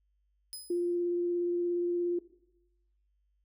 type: tone with exponential decay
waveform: 15% pulse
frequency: 5030 Hz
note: D#8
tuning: 18 cents sharp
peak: -32 dBFS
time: 0.53-0.95 s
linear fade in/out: 0 ms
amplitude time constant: 91 ms
type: tone with vibrato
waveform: sine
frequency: 349.2 Hz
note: F4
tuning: in tune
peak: -27 dBFS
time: 0.7-2.19 s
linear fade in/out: 5 ms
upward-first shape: sine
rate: 17 Hz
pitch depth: 10 cents each way
effects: noise-tail reverb RT60 0.9 s tail -17 dB re dry + added 50 Hz sine -70 dBFS peak until 3.44 s